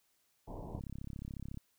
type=low-pass noise; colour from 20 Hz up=pink; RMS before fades=-45 dBFS; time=0.47-0.8 s; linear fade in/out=10 ms; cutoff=1000 Hz; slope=96 dB/octave
type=click train; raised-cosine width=5 ms; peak=-31 dBFS; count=29; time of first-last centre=0.75-1.574 s; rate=34 Hz
effects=white hiss -75 dBFS RMS until 1.78 s